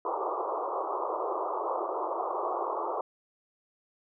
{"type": "band-pass noise", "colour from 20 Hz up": "white", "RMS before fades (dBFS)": -32, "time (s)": [0.05, 3.01], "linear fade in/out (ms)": 2, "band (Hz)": [340, 1200], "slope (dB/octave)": 96, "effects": []}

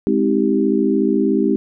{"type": "chord", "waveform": "sine", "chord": "Ab major seventh", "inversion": "none", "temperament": "equal with one note detuned", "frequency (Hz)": [207.7, 261.6, 318.4, 392], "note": ["Ab3", "C4", "Eb4", "G4"], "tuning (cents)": [0, 0, 40, 0], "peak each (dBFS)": -19, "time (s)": [0.07, 1.56], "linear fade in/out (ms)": 0, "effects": []}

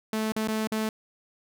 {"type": "tone with dropouts", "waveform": "sawtooth", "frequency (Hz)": 218.2, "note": "A3", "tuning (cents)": -14, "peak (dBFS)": -22, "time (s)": [0.13, 0.89], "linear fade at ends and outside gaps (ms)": 2, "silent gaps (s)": [[0.321, 0.363], [0.476, 0.484], [0.673, 0.719]], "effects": []}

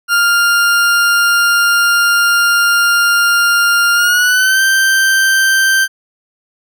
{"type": "tone with pitch glide", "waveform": "40% pulse", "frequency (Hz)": [1401, 1563.5], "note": ["F6", "G6"], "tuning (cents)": [5, -5], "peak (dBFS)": -8, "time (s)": [0.08, 5.88], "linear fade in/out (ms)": 50, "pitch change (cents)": 190, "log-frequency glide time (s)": [3.94, 4.62], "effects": []}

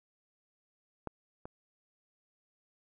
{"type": "clicks", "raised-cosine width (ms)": 1, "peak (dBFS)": [-23, -29], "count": 2, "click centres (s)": [1.073, 1.455], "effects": []}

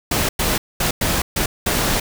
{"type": "noise bursts at uneven times", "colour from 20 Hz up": "pink", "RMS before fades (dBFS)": -19, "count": 6, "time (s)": [[0.11, 0.29], [0.39, 0.58], [0.8, 0.91], [1.01, 1.22], [1.36, 1.46], [1.66, 2]], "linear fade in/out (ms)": 5, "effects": []}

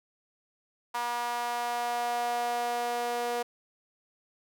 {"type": "tone with high-pass filter sweep", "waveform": "sawtooth", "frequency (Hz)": 240, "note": "B3", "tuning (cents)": -49, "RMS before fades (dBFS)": -31, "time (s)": [0.94, 3.43], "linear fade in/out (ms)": 10, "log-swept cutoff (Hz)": [920, 570], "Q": 3.9, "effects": []}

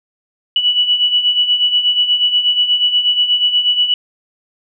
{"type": "beating tone pair", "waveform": "sine", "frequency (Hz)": [2944, 2952.3], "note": ["F#7", "F#7"], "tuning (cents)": [-9, -4], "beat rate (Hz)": 8.3, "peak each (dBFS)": [-18, -12], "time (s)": [0.56, 3.94], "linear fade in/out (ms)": 2, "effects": []}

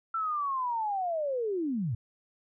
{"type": "linear sweep", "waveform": "sine", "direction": "down", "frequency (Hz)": [1347, 100.3], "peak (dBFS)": -28, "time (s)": [0.14, 1.95], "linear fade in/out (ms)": 5, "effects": []}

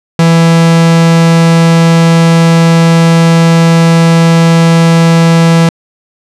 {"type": "tone", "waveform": "45% pulse", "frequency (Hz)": 165.8, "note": "E3", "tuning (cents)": 10, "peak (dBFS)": -3, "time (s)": [0.19, 5.69], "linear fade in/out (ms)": 2, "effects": ["low-pass 8000 Hz 12 dB/octave"]}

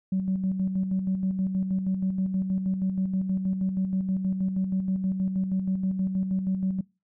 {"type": "tone with tremolo", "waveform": "sine", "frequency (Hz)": 189, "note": "F#3", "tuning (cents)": 37, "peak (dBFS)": -21, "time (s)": [0.12, 6.81], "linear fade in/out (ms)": 5, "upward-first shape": "square", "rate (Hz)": 6.3, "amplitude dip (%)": 50, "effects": ["noise-tail reverb RT60 0.3 s tail -26 dB re dry", "tanh soft clip ceiling -18 dBFS"]}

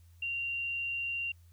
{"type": "tone", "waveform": "sine", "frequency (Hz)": 2767, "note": "F7", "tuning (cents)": -17, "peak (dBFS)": -32, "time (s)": [0.22, 1.32], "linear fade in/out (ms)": 5, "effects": ["added 85 Hz sine -55 dBFS peak until 1.52 s", "white hiss -71 dBFS RMS until 1.52 s"]}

